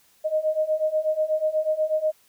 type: beating tone pair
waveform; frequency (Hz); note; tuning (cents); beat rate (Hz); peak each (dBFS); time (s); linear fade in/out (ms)
sine; 617 / 625.2; D#5 / D#5; -15 / +8; 8.2; -25 / -23; 0.24-2.12; 20
effects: white hiss -60 dBFS RMS until 2.28 s